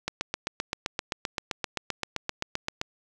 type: click train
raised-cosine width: 0.2 ms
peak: -11 dBFS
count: 22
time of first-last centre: 0.08-2.814 s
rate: 7.68 Hz
effects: none